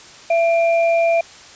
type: tone pair together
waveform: sine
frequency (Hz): 670 / 2388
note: E5 / D7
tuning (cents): +28 / +28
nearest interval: octave + minor seventh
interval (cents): 2200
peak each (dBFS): -13 / -24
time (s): 0.3-1.21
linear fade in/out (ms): 5
effects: white hiss -41 dBFS RMS until 1.55 s + resampled to 16000 Hz